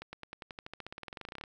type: accelerating click train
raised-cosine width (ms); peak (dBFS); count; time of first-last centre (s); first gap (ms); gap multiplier
0.3; -26; 25; 0.02-1.438; 110; 0.94
effects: 11-bit